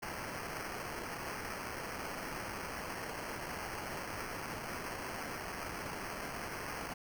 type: noise with sample-and-hold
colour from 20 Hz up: white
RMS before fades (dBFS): -42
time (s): 0.02-6.94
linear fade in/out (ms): 10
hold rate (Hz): 3675
effects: none